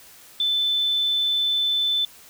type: tone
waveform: sine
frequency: 3520 Hz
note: A7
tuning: in tune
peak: -19 dBFS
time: 0.4-2.05 s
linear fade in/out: 2 ms
effects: white hiss -48 dBFS RMS until 2.29 s